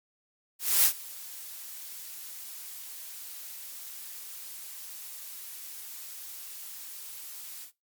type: noise with ADSR envelope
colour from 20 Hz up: blue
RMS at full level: -20 dBFS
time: 0.59-7.72 s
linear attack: 250 ms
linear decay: 87 ms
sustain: -22 dB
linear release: 100 ms
effects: noise-tail reverb RT60 0.2 s tail -19 dB re dry + MP3 96 kbps